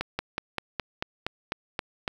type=slowing click train; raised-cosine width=0.3 ms; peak=-12 dBFS; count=10; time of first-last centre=0.01-2.078 s; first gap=180 ms; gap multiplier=1.06; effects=7-bit